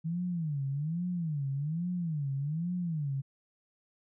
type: tone with vibrato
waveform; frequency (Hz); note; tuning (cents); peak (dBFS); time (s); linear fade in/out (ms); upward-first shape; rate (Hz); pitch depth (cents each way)
sine; 156.6; D#3; +11; -30; 0.04-3.22; 20; sine; 1.2; 240
effects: none